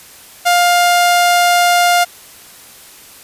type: tone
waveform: sawtooth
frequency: 704 Hz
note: F5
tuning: 14 cents sharp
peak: -5 dBFS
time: 0.45-2.05 s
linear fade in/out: 20 ms
effects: white hiss -39 dBFS RMS until 3.23 s + resampled to 32000 Hz